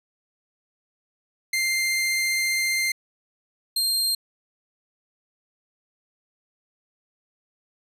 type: tone pair in turn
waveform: sawtooth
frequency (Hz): 2095 / 4190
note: C7 / C8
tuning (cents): +2 / +2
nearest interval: octave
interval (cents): 1200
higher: second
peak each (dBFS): -18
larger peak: neither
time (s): 1.53-2.92 / 3.76-4.15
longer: first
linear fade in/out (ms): 5
effects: resampled to 32000 Hz